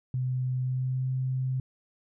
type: tone with pitch glide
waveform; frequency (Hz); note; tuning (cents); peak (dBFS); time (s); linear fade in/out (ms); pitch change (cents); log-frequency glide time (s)
sine; 127.8 to 129.96; C3 to C3; -40 to -11; -26; 0.14-1.6; 2; +29; 0.6-1.08
effects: none